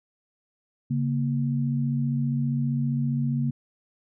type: tone pair together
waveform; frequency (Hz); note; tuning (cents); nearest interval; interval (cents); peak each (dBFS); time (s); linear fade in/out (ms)
sine; 139.5 / 234.6; C#3 / A#3; +11 / +11; major sixth; 900; -24 / -27; 0.9-3.51; 10
effects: none